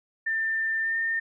sine tone with pitch glide, 1791 to 1816 Hz, A6 to A#6, +30 to -46 cents, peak -24 dBFS, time 0.26-1.2 s, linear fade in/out 10 ms, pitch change +24 cents, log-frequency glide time 0.83-0.96 s, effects none

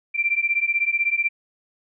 sine beating tone pair, 2349 / 2365 Hz, D7 / D7, 0 / +12 cents, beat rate 16 Hz, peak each -22 dBFS, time 0.14-1.29 s, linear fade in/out 20 ms, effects none

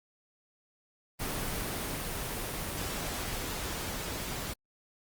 pink noise with level ramp, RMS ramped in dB -34 to -37 dBFS, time 1.19-4.54 s, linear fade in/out 20 ms, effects Opus 24 kbps

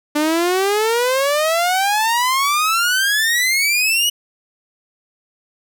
sawtooth exponential sweep, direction up, 293.7 to 2951 Hz, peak -11 dBFS, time 0.15-4.1 s, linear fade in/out 10 ms, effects none

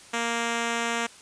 5% pulse tone, 233.1 Hz, A#3, in tune, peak -14 dBFS, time 0.13-1.07 s, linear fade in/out 10 ms, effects white hiss -49 dBFS RMS until 1.21 s + resampled to 22050 Hz

